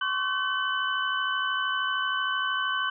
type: tone cluster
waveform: sine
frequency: 1056 / 1129 / 1528 / 3007 Hz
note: C6 / C#6 / G6 / F#7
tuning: +16 / +31 / -45 / +27 cents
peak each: -34 / -31 / -28 / -32 dBFS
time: 0.01-2.9 s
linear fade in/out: 5 ms
effects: none